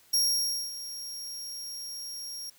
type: tone with ADSR envelope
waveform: sawtooth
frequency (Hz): 5588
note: F8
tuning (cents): 0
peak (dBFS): -19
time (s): 0.13-2.5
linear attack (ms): 9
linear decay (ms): 570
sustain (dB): -15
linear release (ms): 6
effects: white hiss -60 dBFS RMS until 2.58 s